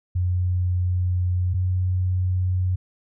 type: tone pair in turn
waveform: sine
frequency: 90.2 / 91.67 Hz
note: F#2 / F#2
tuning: -44 / -16 cents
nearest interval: unison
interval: 28 cents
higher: second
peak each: -19 dBFS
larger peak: neither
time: 0.15-1.54 / 1.54-2.76 s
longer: first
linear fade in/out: 10 ms
effects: none